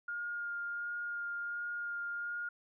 sine tone with vibrato, 1415 Hz, F6, 22 cents sharp, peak -36 dBFS, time 0.08-2.49 s, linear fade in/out 5 ms, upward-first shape sine, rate 1.4 Hz, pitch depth 11 cents each way, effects none

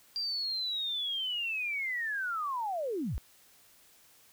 sine linear sweep, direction down, 4767 to 35.22 Hz, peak -31 dBFS, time 0.16-3.18 s, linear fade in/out 0 ms, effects white hiss -61 dBFS RMS until 4.32 s

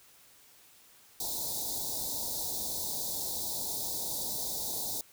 white band-stop noise, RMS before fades -35 dBFS, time 1.2-5.01 s, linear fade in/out 2 ms, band 960 to 3600 Hz, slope 96 dB/octave, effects white hiss -59 dBFS RMS until 5.12 s

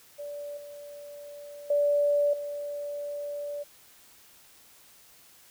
sine tone with level steps, 580 Hz, D5, 22 cents flat, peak -35 / -41 / -21 / -32 dBFS, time 0.18-3.64 s, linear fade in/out 20 ms, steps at 0.57 / 1.7 / 2.33 s, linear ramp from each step 5 ms, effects white hiss -56 dBFS RMS until 5.5 s

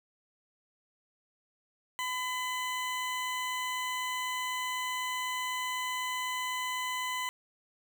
20% pulse tone, 1008 Hz, B5, 35 cents sharp, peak -27 dBFS, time 1.99-7.29 s, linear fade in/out 0 ms, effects none

